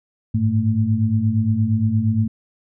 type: tone cluster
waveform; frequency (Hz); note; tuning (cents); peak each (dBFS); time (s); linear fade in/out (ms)
sine; 102.3 / 110.9 / 222.7; G#2 / A2 / A3; -26 / +14 / +21; -20; 0.34-2.28; 10
effects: none